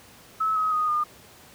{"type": "tone with pitch steps", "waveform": "sine", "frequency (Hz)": [1298, 1269.8, 1242.3, 1215.3], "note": ["E6", "D#6", "D#6", "D#6"], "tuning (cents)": [-27, 35, -3, -41], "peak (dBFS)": -21, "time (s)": [0.4, 1.04], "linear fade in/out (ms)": 10, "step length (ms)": 160, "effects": ["pink hiss -50 dBFS RMS until 1.54 s", "high-pass 80 Hz 12 dB/octave"]}